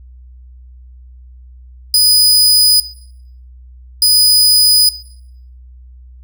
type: tone bursts at uneven times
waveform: sawtooth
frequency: 4977 Hz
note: D#8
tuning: in tune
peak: -4 dBFS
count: 2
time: 1.94-2.8 / 4.02-4.89 s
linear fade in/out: 2 ms
effects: noise-tail reverb RT60 0.7 s tail -17 dB re dry + added 62 Hz sine -35 dBFS peak until 6.23 s

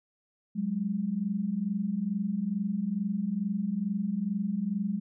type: tone pair together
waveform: sine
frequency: 185.01 / 207.3 Hz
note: F#3 / G#3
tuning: 0 / -3 cents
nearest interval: major second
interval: 197 cents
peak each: -32 / -29 dBFS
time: 0.55-5 s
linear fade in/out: 20 ms
effects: none

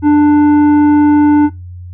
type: tone with tanh clipping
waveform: triangle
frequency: 295.8 Hz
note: D4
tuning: 13 cents sharp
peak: -6 dBFS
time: 0.02-1.5 s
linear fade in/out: 50 ms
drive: 13 dB
effects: noise-tail reverb RT60 0.2 s tail -21 dB re dry + added 89 Hz sine -26 dBFS peak until 1.93 s

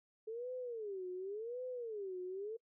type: tone with vibrato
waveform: sine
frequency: 429.4 Hz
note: A4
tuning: 42 cents flat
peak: -40 dBFS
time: 0.27-2.57 s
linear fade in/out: 10 ms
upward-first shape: sine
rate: 0.9 Hz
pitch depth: 290 cents each way
effects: noise-tail reverb RT60 0.1 s tail -24 dB re dry

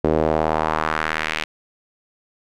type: tone with band-pass filter sweep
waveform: sawtooth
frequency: 78.4 Hz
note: D#2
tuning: 14 cents sharp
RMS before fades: -21 dBFS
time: 0.04-1.44 s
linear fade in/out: 5 ms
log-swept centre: 420 to 2600 Hz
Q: 1.8
effects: none

